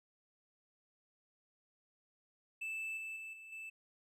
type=tone with level steps; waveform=triangle; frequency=2637 Hz; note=E7; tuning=in tune; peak=-37 / -40 / -43 / -49 / -43 dBFS; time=2.61-3.7 s; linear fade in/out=10 ms; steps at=2.97 / 3.16 / 3.33 / 3.52 s; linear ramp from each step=5 ms; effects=none